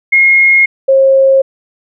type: tone pair in turn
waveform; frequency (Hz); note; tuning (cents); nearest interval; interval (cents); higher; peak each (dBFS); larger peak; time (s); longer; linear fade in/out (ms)
sine; 2150 / 537.5; C7 / C5; +47 / +47; 2 octaves; 2400; first; -4; neither; 0.12-0.66 / 0.88-1.42; neither; 10
effects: none